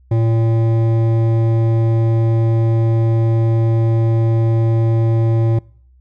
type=tone with hard clipping; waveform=sine; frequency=113.7 Hz; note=A#2; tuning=43 cents flat; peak=-14 dBFS; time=0.11-5.59 s; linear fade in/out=5 ms; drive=12 dB; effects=noise-tail reverb RT60 0.6 s tail -25 dB re dry + added 63 Hz sine -46 dBFS peak until 6 s